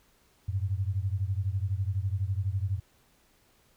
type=beating tone pair; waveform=sine; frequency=92.5 / 104.5 Hz; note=F#2 / G#2; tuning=0 / +11 cents; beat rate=12 Hz; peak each=-29 / -31 dBFS; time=0.48-2.8 s; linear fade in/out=10 ms; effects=pink hiss -65 dBFS RMS until 3.76 s